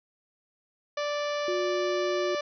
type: harmonic tone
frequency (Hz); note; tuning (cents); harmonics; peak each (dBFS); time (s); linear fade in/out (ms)
586; D5; -4; 1 / 2 / 3 / 4 / 5 / 6 / 7 / 8 / 9 / 10; -29 / -35 / -39 / -41 / -43 / -45 / -46 / -47 / -48 / -49; 0.97-2.41; 5
type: tone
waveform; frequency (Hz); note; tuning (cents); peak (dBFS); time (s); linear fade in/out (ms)
sine; 360; F#4; -47; -28; 1.48-2.35; 2
effects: none